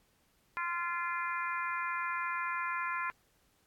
harmonic tone, 345.5 Hz, F4, 19 cents flat, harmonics 3 / 4 / 5 / 6 / 7, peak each -36 / -38 / -40 / -42 / -43 dBFS, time 0.57-3.1 s, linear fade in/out 0 ms, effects pink hiss -71 dBFS RMS until 3.66 s + AAC 64 kbps

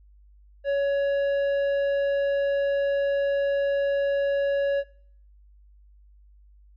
triangle tone with tanh clipping, 560 Hz, C#5, 18 cents sharp, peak -23 dBFS, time 0.64-4.84 s, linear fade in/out 50 ms, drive 13 dB, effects noise-tail reverb RT60 0.6 s tail -22 dB re dry + added 50 Hz sine -51 dBFS peak until 6.76 s

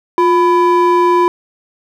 triangle ring-modulated tone, 675 Hz, E5, 41 cents sharp, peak -3 dBFS, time 0.18-1.28 s, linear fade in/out 0 ms, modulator 321 Hz, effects none

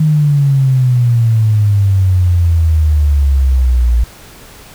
sine exponential sweep, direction down, 156.8 to 57.4 Hz, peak -7 dBFS, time 0-4.04 s, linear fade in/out 5 ms, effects pink hiss -37 dBFS RMS until 4.74 s

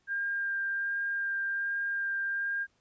sine tone with vibrato, 1600 Hz, G6, 35 cents sharp, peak -29 dBFS, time 0.07-2.67 s, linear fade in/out 50 ms, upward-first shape sine, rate 1.3 Hz, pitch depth 10 cents each way, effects pink hiss -72 dBFS RMS until 2.8 s + resampled to 16000 Hz

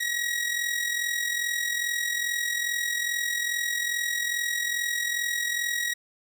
sawtooth tone with amplitude modulation, 1906 Hz, A#6, 38 cents sharp, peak -20 dBFS, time 0-5.94 s, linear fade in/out 10 ms, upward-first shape sine, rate 42.4 Hz, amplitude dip 55%, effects none

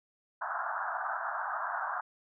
white band-pass noise, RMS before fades -35 dBFS, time 0.41-2.01 s, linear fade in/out 10 ms, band 650 to 1600 Hz, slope 96 dB/octave, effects none

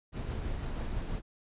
brown noise with tremolo, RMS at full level -34 dBFS, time 0.12-1.22 s, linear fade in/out 50 ms, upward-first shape sine, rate 6.1 Hz, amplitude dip 25%, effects resampled to 8000 Hz

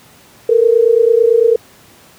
sine tone pair together, 447.5 / 476.5 Hz, A4 / A#4, +29 / +38 cents, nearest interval minor second, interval 109 cents, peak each -10 dBFS, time 0.49-1.56 s, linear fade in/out 5 ms, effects pink hiss -44 dBFS RMS until 2.18 s + high-pass 100 Hz 12 dB/octave

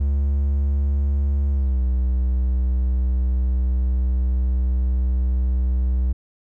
triangle tone with pitch glide, 69.9 to 63 Hz, C#2 to B1, +15 to +35 cents, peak -15 dBFS, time 0-6.13 s, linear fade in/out 10 ms, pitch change -180 cents, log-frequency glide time 1.5-1.81 s, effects none

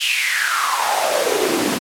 pink noise with high-pass filter sweep, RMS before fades -19 dBFS, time 0-1.79 s, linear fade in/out 20 ms, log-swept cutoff 3000 to 230 Hz, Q 6.1, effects low-pass 12000 Hz 12 dB/octave + AAC 64 kbps

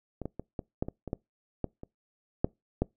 clicks, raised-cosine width 2 ms, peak -23 / -21 / -23 / -20 / -15 / -22 / -24 / -17 / -16 / -28 / -10 / -12 dBFS, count 12, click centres 0.217 / 0.256 / 0.396 / 0.592 / 0.825 / 0.885 / 1.077 / 1.131 / 1.643 / 1.834 / 2.445 / 2.82 s, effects noise-tail reverb RT60 0.2 s tail -25 dB re dry

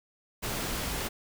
pink noise, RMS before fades -33 dBFS, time 0.42-1.09 s, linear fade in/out 20 ms, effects none

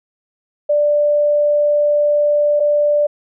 sine tone pair in turn, 589 / 589 Hz, D5 / D5, +5 / +5 cents, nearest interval unison, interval 0 cents, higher neither, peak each -11 dBFS, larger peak neither, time 0.69-2.6 / 2.6-3.07 s, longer first, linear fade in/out 10 ms, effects none

